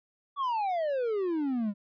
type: exponential sweep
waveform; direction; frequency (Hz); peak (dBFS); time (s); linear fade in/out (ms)
triangle; down; 1157 to 196; -25; 0.36-1.74; 50
effects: resampled to 11025 Hz